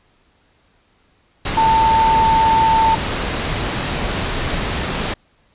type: tone in noise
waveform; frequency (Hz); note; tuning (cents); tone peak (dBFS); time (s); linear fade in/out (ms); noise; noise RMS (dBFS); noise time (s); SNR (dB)
sine; 894; A5; +27; -11; 1.57-2.95; 5; pink; -21; 1.45-5.14; +7
effects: pink hiss -58 dBFS RMS until 5.54 s + resampled to 8000 Hz